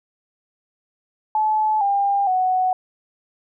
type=tone with pitch steps; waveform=sine; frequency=862 / 799.6 / 741.8 Hz; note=A5 / G5 / F#5; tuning=-36 / +34 / +4 cents; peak=-16 dBFS; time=1.35-2.73 s; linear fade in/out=2 ms; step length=460 ms; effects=none